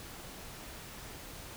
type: silence
effects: pink hiss -47 dBFS RMS until 1.56 s